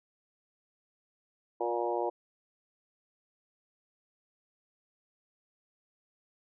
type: harmonic tone with a mistuned harmonic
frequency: 118.7 Hz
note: A#2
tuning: 32 cents sharp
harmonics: 3 / 4 / 5 / 6 / 7 / 8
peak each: -34 / -35 / -36 / -37 / -37 / -38 dBFS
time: 1.6-2.1 s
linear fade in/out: 10 ms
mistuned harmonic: 5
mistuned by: -15 cents
effects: none